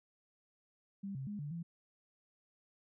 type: tone with pitch steps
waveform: sine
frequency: 197.6 / 134 / 206.4 / 146.2 / 168.5 Hz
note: G3 / C3 / G#3 / D3 / E3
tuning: +14 / +42 / -10 / -7 / +38 cents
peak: -39 dBFS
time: 1.03-1.63 s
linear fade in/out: 10 ms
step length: 120 ms
effects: none